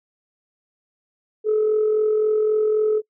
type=tone with amplitude modulation; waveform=sine; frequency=429.8 Hz; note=A4; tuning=41 cents flat; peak=-13 dBFS; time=1.44-3.02 s; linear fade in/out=50 ms; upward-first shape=sine; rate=43.8 Hz; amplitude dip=40%; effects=noise-tail reverb RT60 0.1 s tail -25 dB re dry + tanh soft clip ceiling -12 dBFS